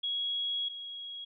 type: tone pair in turn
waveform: sine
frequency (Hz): 3322 / 3309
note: G#7 / G#7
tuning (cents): 0 / -7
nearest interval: unison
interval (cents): 7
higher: first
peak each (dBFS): -30 / -39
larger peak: first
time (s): 0.03-0.69 / 0.69-1.25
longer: first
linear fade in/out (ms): 10
effects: none